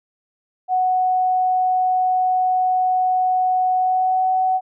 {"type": "tone with pitch glide", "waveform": "sine", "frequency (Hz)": [740, 748.6], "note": ["F#5", "F#5"], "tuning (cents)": [0, 20], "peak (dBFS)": -15, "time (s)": [0.68, 4.61], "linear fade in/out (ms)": 50, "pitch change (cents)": 20, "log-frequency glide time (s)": [3.76, 4.25], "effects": []}